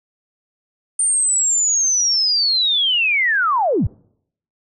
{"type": "linear sweep", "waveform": "sine", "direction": "down", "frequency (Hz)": [8990, 53.8], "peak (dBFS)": -14, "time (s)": [0.99, 3.87], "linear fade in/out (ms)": 5, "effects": ["noise-tail reverb RT60 0.7 s tail -26 dB re dry"]}